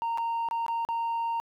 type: tone with dropouts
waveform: sine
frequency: 924 Hz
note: A#5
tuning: 16 cents flat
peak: -24 dBFS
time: 0.02-1.4 s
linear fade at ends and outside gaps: 0 ms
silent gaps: 0.175-0.182 / 0.487-0.511 / 0.664-0.682 / 0.85-0.888 s
effects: tanh soft clip ceiling -26 dBFS + 11-bit